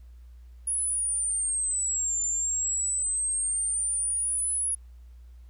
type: exponential two-way sweep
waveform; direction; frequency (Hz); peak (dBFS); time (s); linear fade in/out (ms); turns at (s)
sine; down then up; 10430 to 7170 to 10430; -25; 0.67-4.75; 5; 2.22
effects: added 60 Hz sine -45 dBFS peak until 5.49 s + pink hiss -70 dBFS RMS until 5.49 s